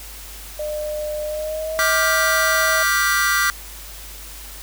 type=tone with pitch glide; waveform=sine; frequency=604 to 639.2 Hz; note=D5 to D#5; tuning=+48 to +47 cents; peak=-23 dBFS; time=0.59-2.83 s; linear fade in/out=5 ms; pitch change=+99 cents; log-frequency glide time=1.25-1.78 s
type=chord; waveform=45% pulse; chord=G dominant seventh; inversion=second; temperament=just; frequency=1176 / 1411.2 / 1568 / 1960 Hz; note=D6 / F6 / G6 / B6; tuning=+2 / +18 / 0 / -14 cents; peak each=-22 dBFS; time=1.79-3.5 s; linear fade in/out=0 ms
effects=added 50 Hz sine -38 dBFS peak until 4.62 s + white hiss -38 dBFS RMS until 4.62 s